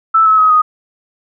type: tone with pitch steps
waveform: sine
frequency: 1318.5 / 1293.6 / 1269.2 / 1245.2 Hz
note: E6 / E6 / D#6 / D#6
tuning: 0 / -33 / +34 / +1 cents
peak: -6 dBFS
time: 0.14-0.62 s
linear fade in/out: 10 ms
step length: 120 ms
effects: none